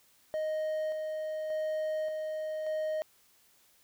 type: tone with tremolo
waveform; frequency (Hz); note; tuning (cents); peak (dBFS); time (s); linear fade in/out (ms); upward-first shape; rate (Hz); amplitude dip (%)
triangle; 622.3; D#5; 0; -28; 0.34-3.02; 0; square; 0.86; 30
effects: white hiss -65 dBFS RMS until 3.83 s